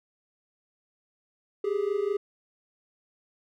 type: tone pair together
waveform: triangle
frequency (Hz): 393.5 / 418.8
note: G4 / G#4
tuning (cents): +7 / +15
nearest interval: minor second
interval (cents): 108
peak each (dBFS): -26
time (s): 1.64-2.17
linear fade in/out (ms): 5
effects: none